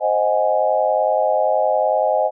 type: chord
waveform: sine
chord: Ab dominant seventh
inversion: first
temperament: equal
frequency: 523.3 / 622.3 / 740 / 830.6 Hz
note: C5 / Eb5 / Gb5 / Ab5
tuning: 0 / 0 / 0 / 0 cents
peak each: -21 / -18 / -22 / -21 dBFS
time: 0-2.31 s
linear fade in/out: 50 ms
effects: none